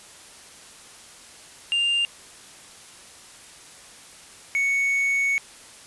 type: tone pair in turn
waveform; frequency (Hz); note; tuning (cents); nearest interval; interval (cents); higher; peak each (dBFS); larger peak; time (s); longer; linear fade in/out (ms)
triangle; 2797 / 2220; F7 / C#7; +2 / +2; major third; 400; first; -18; neither; 1.72-2.05 / 4.55-5.38; second; 0
effects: white hiss -46 dBFS RMS until 5.86 s + resampled to 24000 Hz